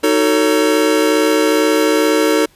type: chord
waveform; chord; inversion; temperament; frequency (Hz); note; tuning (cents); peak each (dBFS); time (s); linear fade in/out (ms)
square; D# half-diminished seventh; none; just; 311.1 / 373.4 / 448 / 560; D#4 / F#4 / A4 / C#5; 0 / +16 / +31 / +18; -16 / -21 / -16 / -20; 0.03-2.46; 10
effects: pink hiss -51 dBFS RMS until 2.55 s + resampled to 32000 Hz